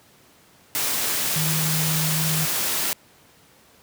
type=tone in noise; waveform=sine; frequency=156.8 Hz; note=D#3; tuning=14 cents sharp; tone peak=-23 dBFS; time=1.36-2.45 s; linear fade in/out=0 ms; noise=white; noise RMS=-24 dBFS; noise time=0.75-2.93 s; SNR=-2 dB; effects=pink hiss -54 dBFS RMS until 3.82 s + high-pass 100 Hz 12 dB/octave